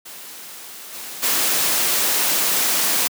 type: noise with level steps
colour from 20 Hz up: white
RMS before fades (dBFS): -37 / -33 / -19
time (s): 0.05-3.08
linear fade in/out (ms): 10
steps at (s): 0.92 / 1.22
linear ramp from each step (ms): 20
effects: high-pass 200 Hz 12 dB/octave